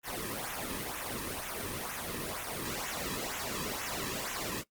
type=noise with flanger; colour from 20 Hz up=pink; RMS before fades=-37 dBFS; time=0.03-4.64 s; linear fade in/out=50 ms; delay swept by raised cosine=0.21 to 1.41 ms; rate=2.1 Hz; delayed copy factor=-0.75; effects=noise-tail reverb RT60 0.1 s tail -17 dB re dry + Opus 32 kbps